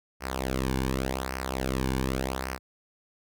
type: tone with flanger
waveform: sawtooth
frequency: 65.41 Hz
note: C2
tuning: in tune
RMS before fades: -30 dBFS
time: 0.2-2.59 s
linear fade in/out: 50 ms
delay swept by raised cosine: 0.27 to 1.57 ms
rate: 0.87 Hz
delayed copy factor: -0.75
effects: none